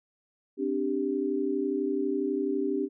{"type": "chord", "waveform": "sine", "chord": "C suspended second", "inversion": "none", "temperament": "equal", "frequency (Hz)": [261.6, 293.7, 392], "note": ["C4", "D4", "G4"], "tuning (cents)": [0, 0, 0], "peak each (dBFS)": [-32, -30, -29], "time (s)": [0.57, 2.89], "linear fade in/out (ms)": 50, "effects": []}